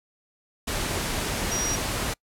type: tone in noise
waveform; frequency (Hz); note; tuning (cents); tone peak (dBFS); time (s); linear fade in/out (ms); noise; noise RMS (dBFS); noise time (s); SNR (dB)
sine; 5730; F8; +44; -26; 1.51-1.76; 10; pink; -28; 0.67-2.14; -1
effects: noise-tail reverb RT60 0.1 s tail -26 dB re dry + low-pass 12000 Hz 12 dB/octave